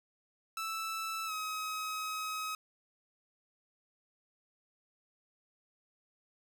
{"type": "tone with pitch glide", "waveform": "sawtooth", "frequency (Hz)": [1318.5, 1270.6], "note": ["E6", "D#6"], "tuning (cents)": [0, 36], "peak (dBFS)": -32, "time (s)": [0.57, 2.55], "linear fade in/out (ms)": 2, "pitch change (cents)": -64, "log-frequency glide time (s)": [1.26, 1.32], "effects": []}